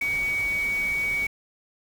sine tone in noise, 2252 Hz, C#7, 27 cents sharp, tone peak -23 dBFS, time 0.01-1.27 s, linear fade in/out 5 ms, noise pink, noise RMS -39 dBFS, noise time 0.01-1.27 s, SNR +13 dB, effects none

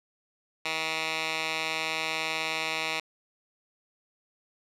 10% pulse tone with band-pass filter, 159.4 Hz, D#3, 42 cents sharp, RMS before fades -31 dBFS, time 0.65-3 s, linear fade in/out 5 ms, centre 2900 Hz, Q 1.4, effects none

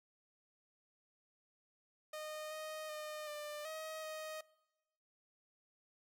sawtooth tone with pitch steps, 615 / 622 / 610 / 596 / 631 / 625 Hz, D#5 / D#5 / D#5 / D5 / D#5 / D#5, -20 / -1 / -34 / +25 / +24 / +8 cents, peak -39 dBFS, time 2.13-4.41 s, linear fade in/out 5 ms, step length 380 ms, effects noise-tail reverb RT60 1.0 s tail -22 dB re dry + MP3 96 kbps

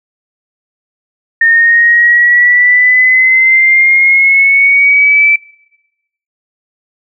sine exponential sweep, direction up, 1825 to 2326 Hz, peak -4 dBFS, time 1.41-5.36 s, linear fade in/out 5 ms, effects noise-tail reverb RT60 1.0 s tail -26 dB re dry

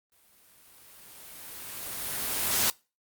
white noise with exponential growth, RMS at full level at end -24 dBFS, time 0.12-2.7 s, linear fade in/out 1 ms, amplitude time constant 560 ms, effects noise-tail reverb RT60 0.3 s tail -24 dB re dry + Opus 32 kbps

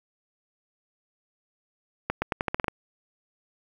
accelerating click train, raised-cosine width 0.5 ms, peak -10 dBFS, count 9, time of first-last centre 2.1-2.682 s, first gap 120 ms, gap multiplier 0.85, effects 8-bit

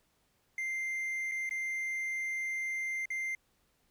triangle tone with dropouts, 2092 Hz, C7, 1 cent flat, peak -31 dBFS, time 0.58-3.35 s, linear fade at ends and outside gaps 2 ms, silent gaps 1.314-1.318 / 1.493-1.509 / 3.056-3.103 s, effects pink hiss -73 dBFS RMS until 3.9 s

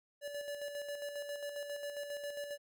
square tone with tremolo, 577 Hz, D5, 31 cents flat, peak -39 dBFS, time 0.21-2.58 s, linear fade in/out 50 ms, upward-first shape square, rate 7.4 Hz, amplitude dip 45%, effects none

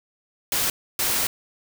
white noise bursts at uneven times, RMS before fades -23 dBFS, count 2, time 0.52-0.7 / 0.99-1.27 s, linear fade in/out 2 ms, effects none

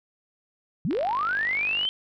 sine linear sweep, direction up, 130.81 to 3150 Hz, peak -23 dBFS, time 0.85-1.89 s, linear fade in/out 0 ms
click train, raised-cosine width 0.3 ms, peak -21 dBFS, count 48, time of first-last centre 0.91-1.852 s, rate 49.9 Hz
effects none

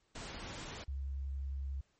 pink noise, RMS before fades -45 dBFS, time 0.15-0.84 s, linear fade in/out 5 ms
sine tone with vibrato, 68.1 Hz, C#2, 30 cents flat, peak -36 dBFS, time 0.88-1.81 s, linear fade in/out 5 ms, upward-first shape sine, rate 11 Hz, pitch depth 13 cents each way
effects pink hiss -75 dBFS RMS until 1.99 s + MP3 32 kbps

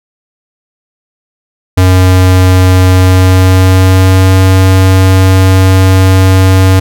square tone with pitch glide, 92.5 to 94.33 Hz, F#2 to F#2, 0 to +34 cents, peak -3 dBFS, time 1.77-6.8 s, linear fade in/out 10 ms, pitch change +34 cents, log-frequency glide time 2.93-4.36 s, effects none

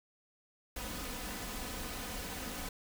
pink noise with comb filter, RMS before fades -41 dBFS, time 0.76-2.69 s, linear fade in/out 5 ms, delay 4 ms, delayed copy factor +0.55, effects none

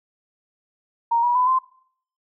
sine tone with pitch steps, 932.3 / 966.3 / 1001.5 / 1038 Hz, A#5 / B5 / B5 / C6, 0 / -38 / +24 / -14 cents, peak -16 dBFS, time 1.11-1.59 s, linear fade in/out 10 ms, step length 120 ms, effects noise-tail reverb RT60 0.6 s tail -21 dB re dry

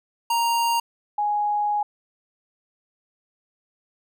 square / sine tone pair in turn, 933 / 831.2 Hz, A#5 / G#5, +1 / +1 cents, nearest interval major second, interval 200 cents, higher first, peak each -20 dBFS, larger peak neither, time 0.3-0.8 / 1.18-1.83 s, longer second, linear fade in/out 5 ms, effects none

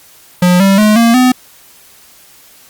square tone with pitch steps, 178.9 / 195.09 / 212.7 / 232 / 253 Hz, F3 / G3 / G#3 / A#3 / B3, +42 / -8 / +42 / -8 / +42 cents, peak -6 dBFS, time 0.42-1.32 s, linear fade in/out 5 ms, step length 180 ms, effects white hiss -42 dBFS RMS until 2.69 s + Opus 48 kbps

